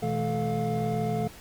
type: tone cluster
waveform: triangle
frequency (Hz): 122.6 / 161.7 / 213.8 / 435.9 / 705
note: B2 / E3 / A3 / A4 / F5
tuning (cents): -12 / -33 / -49 / -16 / +16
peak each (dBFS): -30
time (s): 0.02-1.28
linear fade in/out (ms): 10
effects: pink hiss -48 dBFS RMS until 1.4 s + Opus 48 kbps